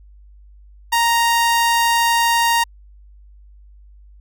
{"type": "tone", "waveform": "sawtooth", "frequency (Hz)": 932.3, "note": "A#5", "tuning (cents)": 0, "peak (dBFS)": -10, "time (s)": [0.92, 2.64], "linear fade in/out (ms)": 10, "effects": ["added 50 Hz sine -42 dBFS peak until 4.2 s"]}